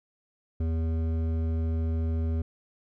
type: tone with hard clipping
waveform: triangle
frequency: 81.2 Hz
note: E2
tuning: 26 cents flat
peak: -27 dBFS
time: 0.6-2.42 s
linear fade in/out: 5 ms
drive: 15 dB
effects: none